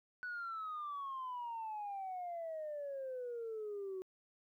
sine exponential sweep, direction down, 1490 to 370 Hz, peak -39 dBFS, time 0.23-4.02 s, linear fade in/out 0 ms, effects tanh soft clip ceiling -37 dBFS + 13-bit

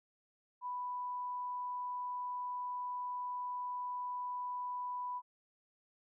sine tone, 990 Hz, B5, 4 cents sharp, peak -37 dBFS, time 0.61-5.22 s, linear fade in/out 50 ms, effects none

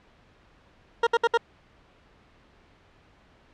20% pulse tone bursts, 466.2 Hz, A#4, in tune, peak -13 dBFS, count 4, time 1.03-1.375 s, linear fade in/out 5 ms, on 39 ms, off 63 ms, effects pink hiss -58 dBFS RMS until 3.53 s + low-pass 3000 Hz 12 dB/octave

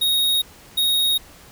square tone pair in turn, 3753 / 3753 Hz, A#7 / A#7, +11 / +11 cents, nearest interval unison, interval 0 cents, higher neither, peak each -17 dBFS, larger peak neither, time 0.01-0.42 / 0.77-1.18 s, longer neither, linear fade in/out 10 ms, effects pink hiss -46 dBFS RMS until 1.51 s

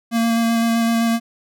square tone with vibrato, 230 Hz, A#3, 23 cents flat, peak -16 dBFS, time 0.11-1.2 s, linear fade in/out 50 ms, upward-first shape square, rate 7.8 Hz, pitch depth 10 cents each way, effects none

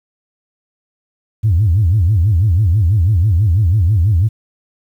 sine tone with vibrato, 95.1 Hz, F#2, 48 cents sharp, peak -8 dBFS, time 1.43-4.29 s, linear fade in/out 20 ms, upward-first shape sine, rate 6.1 Hz, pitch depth 280 cents each way, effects tanh soft clip ceiling -5 dBFS + 8-bit

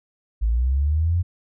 sine linear sweep, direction up, 52.3 to 89.8 Hz, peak -17 dBFS, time 0.41-1.23 s, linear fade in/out 20 ms, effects none

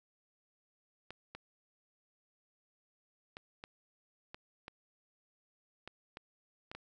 clicks, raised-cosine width 0.3 ms, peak -29 dBFS, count 10, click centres 1.106 / 1.35 / 3.369 / 3.639 / 4.345 / 4.681 / 5.876 / 6.171 / 6.715 / 6.75 s, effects none

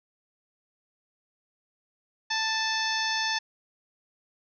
harmonic tone with a mistuned harmonic, 884 Hz, A5, 8 cents sharp, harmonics 1 / 2 / 3 / 4 / 5 / 6 / 7, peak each -32 / -30 / -36 / -34 / -35 / -33 / -38 dBFS, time 2.3-3.39 s, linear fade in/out 10 ms, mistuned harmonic 3, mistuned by -24 cents, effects none

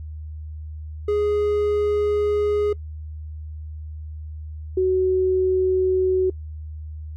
triangle / sine tone pair in turn, 415.3 / 373 Hz, G#4 / F#4, 0 / +14 cents, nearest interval major second, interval 186 cents, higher first, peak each -16 dBFS, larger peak neither, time 1.08-2.73 / 4.77-6.3 s, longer first, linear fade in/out 5 ms, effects noise-tail reverb RT60 0.1 s tail -23 dB re dry + added 77 Hz sine -31 dBFS peak until 7.16 s

